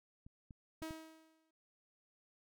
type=clicks; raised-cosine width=5 ms; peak=-43 / -41 / -41 / -37 dBFS; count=4; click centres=0.265 / 0.508 / 0.82 / 0.908 s
type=tone with exponential decay; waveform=sawtooth; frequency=319.3 Hz; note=D#4; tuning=45 cents sharp; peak=-37 dBFS; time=0.82-1.51 s; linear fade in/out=5 ms; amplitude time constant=150 ms
effects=none